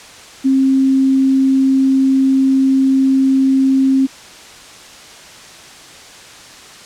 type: tone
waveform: sine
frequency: 267 Hz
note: C4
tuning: 35 cents sharp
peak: -9 dBFS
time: 0.44-4.07 s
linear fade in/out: 20 ms
effects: white hiss -37 dBFS RMS until 6.85 s + low-pass 7000 Hz 12 dB/octave